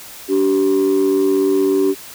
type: tone pair together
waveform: sine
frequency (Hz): 288.2 / 384.7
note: D4 / G4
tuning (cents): -33 / -33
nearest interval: perfect fourth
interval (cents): 500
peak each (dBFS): -15 / -12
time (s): 0.28-1.95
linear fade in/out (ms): 50
effects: tanh soft clip ceiling -9 dBFS + white hiss -36 dBFS RMS until 2.14 s